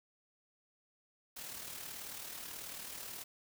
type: noise with amplitude modulation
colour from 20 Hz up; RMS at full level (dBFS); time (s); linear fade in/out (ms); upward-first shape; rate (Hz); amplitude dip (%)
white; -44; 1.36-3.24; 10; sine; 38.4; 45
effects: none

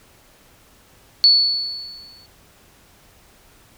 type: tone with exponential decay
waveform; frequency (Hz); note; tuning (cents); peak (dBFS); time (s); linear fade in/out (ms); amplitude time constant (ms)
sine; 4435; C#8; 0; -7; 1.24-2.26; 0; 220
effects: pink hiss -52 dBFS RMS until 3.77 s

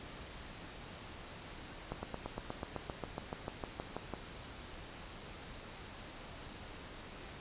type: slowing click train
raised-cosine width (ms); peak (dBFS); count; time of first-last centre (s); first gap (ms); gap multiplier
1; -24; 17; 1.92-4.137; 110; 1.03
effects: pink hiss -49 dBFS RMS until 7.4 s + resampled to 8000 Hz

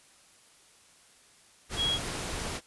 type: tone in noise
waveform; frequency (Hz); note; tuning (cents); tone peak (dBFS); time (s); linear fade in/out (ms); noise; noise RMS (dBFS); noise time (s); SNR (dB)
sine; 3309; G#7; -7; -26; 1.76-1.99; 50; pink; -35; 1.69-2.61; +6
effects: white hiss -59 dBFS RMS until 2.66 s + resampled to 24000 Hz

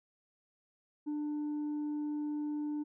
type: tone with tanh clipping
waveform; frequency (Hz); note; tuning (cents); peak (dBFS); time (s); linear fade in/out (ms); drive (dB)
sine; 297.4; D4; +22; -34; 1.06-2.84; 20; 2
effects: none

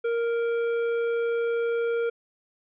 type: tone with tanh clipping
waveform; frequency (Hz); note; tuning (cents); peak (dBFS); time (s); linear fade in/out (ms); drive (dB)
sine; 466.2; A#4; 0; -25; 0.04-2.1; 10; 11
effects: resampled to 8000 Hz

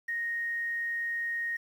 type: tone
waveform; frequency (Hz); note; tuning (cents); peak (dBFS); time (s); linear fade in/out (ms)
triangle; 1864.7; A#6; 0; -26; 0.08-1.57; 10
effects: tanh soft clip ceiling -28 dBFS + 10-bit

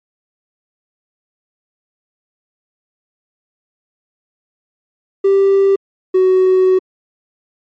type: tone pair in turn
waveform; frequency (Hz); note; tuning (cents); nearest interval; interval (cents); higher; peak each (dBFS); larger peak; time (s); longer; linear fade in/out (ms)
triangle; 392 / 373.2; G4 / F#4; 0 / +15; minor second; 85; first; -5; neither; 5.24-5.76 / 6.14-6.79; second; 10
effects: tanh soft clip ceiling -3 dBFS + MP3 32 kbps

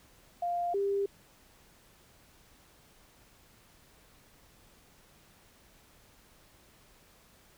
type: tone pair in turn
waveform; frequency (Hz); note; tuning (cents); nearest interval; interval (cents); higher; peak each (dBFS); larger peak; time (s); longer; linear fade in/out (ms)
sine; 698.5 / 398.2; F5 / G4; 0 / +27; minor seventh; 973; first; -29 / -27; second; 0.42-0.74 / 0.74-1.06; neither; 5
effects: pink hiss -61 dBFS RMS until 7.57 s

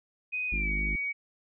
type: tone with pitch glide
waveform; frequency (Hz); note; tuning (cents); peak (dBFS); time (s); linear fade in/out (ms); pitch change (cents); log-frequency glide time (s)
sine; 2500 to 2253; D#7 to C#7; +8 to +28; -29; 0.32-1.13; 20; -180; 0.48-0.71
type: harmonic tone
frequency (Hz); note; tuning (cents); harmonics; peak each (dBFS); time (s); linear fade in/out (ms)
51.3; G#1; -21; 1 / 3 / 4 / 5 / 6 / 7; -30 / -43 / -40 / -45 / -46 / -47; 0.52-0.96; 5
effects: none

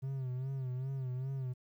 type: tone with vibrato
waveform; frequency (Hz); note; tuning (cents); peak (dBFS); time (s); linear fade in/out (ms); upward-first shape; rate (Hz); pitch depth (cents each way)
triangle; 130.81; C3; 0; -33; 0.02-1.54; 20; sine; 2.5; 72
effects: 12-bit

